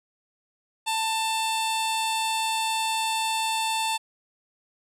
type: tone with notch filter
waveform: 15% pulse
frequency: 889 Hz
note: A5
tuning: 18 cents sharp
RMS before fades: -26 dBFS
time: 0.86-3.98 s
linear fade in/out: 20 ms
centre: 1900 Hz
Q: 1.2
effects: low-pass 11000 Hz 12 dB/octave